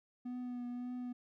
triangle tone with vibrato, 246.1 Hz, B3, 6 cents flat, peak -37 dBFS, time 0.25-1.13 s, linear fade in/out 10 ms, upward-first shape triangle, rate 1.8 Hz, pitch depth 24 cents each way, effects none

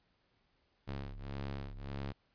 sawtooth ring-modulated tone, 69.3 Hz, C#2, in tune, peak -33 dBFS, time 0.87-2.13 s, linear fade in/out 20 ms, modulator 33.8 Hz, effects pink hiss -75 dBFS RMS until 2.34 s + resampled to 11025 Hz

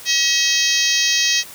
harmonic tone, 640 Hz, D#5, 49 cents sharp, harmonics 3 / 4 / 5 / 6 / 7 / 8 / 9 / 10, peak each -23 / -23 / -23 / -23 / -23 / -23 / -23 / -23 dBFS, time 0.05-1.44 s, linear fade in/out 50 ms, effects white hiss -38 dBFS RMS until 1.54 s + high-pass 60 Hz 12 dB/octave

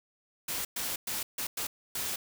white noise bursts at uneven times, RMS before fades -34 dBFS, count 6, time 0.48-0.65 / 0.76-0.96 / 1.07-1.23 / 1.38-1.47 / 1.57-1.67 / 1.95-2.16 s, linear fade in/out 5 ms, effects none

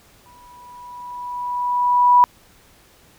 sine tone with exponential growth, 980 Hz, B5, 14 cents flat, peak -7 dBFS, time 0.26-2.24 s, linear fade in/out 0 ms, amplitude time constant 430 ms, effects pink hiss -52 dBFS RMS until 3.18 s

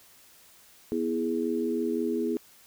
sine chord, E major, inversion second, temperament equal with one note detuned, 245.8 / 329.6 / 415.3 Hz, B3 / E4 / G#4, -8 / 0 / 0 cents, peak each -30 dBFS, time 0.92-2.37 s, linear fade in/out 0 ms, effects white hiss -56 dBFS RMS until 2.66 s

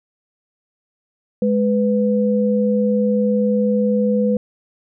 sine tone pair together, 208.9 / 496.8 Hz, G#3 / B4, +10 / +10 cents, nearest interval octave + minor third, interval 1500 cents, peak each -16 / -18 dBFS, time 1.42-4.37 s, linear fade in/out 2 ms, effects none

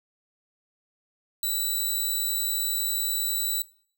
5% pulse tone, 3951 Hz, B7, in tune, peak -17 dBFS, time 1.43-3.62 s, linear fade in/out 2 ms, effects noise-tail reverb RT60 0.5 s tail -20 dB re dry

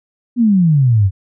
sine exponential sweep, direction down, 250 to 91.1 Hz, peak -8 dBFS, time 0.36-1.11 s, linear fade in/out 50 ms, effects none

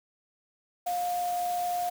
sine tone in noise, 709 Hz, F5, 26 cents sharp, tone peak -27 dBFS, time 0.86-1.9 s, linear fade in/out 10 ms, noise white, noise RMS -42 dBFS, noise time 0.86-1.9 s, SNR +12 dB, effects none

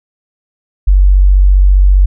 sine tone, 47.49 Hz, F#1, 46 cents sharp, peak -3 dBFS, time 0.87-2.06 s, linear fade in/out 10 ms, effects none

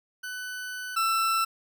40% pulse tone pair in turn, 1500 / 1334.3 Hz, F#6 / E6, +23 / +21 cents, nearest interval major second, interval 202 cents, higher first, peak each -33 / -22 dBFS, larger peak second, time 0.23-0.96 / 0.96-1.45 s, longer first, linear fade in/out 10 ms, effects none

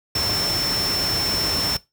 sine tone in noise, 5370 Hz, E8, 31 cents sharp, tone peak -20 dBFS, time 0.15-1.77 s, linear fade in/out 5 ms, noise pink, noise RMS -26 dBFS, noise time 0.15-1.77 s, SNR +3 dB, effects noise-tail reverb RT60 0.2 s tail -19 dB re dry + high-pass 60 Hz 12 dB/octave

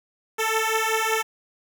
10% pulse beating tone pair, 440 / 445.3 Hz, A4 / A4, 0 / +21 cents, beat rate 5.3 Hz, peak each -16 dBFS, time 0.38-1.23 s, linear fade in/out 20 ms, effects 8-bit

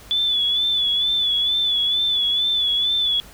sine tone with vibrato, 3453 Hz, A7, 33 cents flat, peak -17 dBFS, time 0.11-3.2 s, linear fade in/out 0 ms, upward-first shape sine, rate 2.2 Hz, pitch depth 53 cents each way, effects added 50 Hz sine -49 dBFS peak until 3.33 s + pink hiss -45 dBFS RMS until 3.33 s

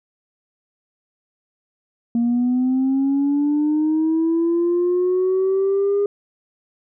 sine linear sweep, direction up, 233.1 to 407.6 Hz, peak -14 dBFS, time 2.15-6.06 s, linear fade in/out 2 ms, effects tanh soft clip ceiling -13 dBFS

